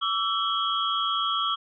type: tone cluster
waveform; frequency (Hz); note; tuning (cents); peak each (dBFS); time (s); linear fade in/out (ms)
sine; 1147 / 1327 / 3066 / 3298; D6 / E6 / G7 / G#7; -41 / +11 / -39 / -13; -28 / -28 / -35 / -28; 0.01-1.56; 20
effects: none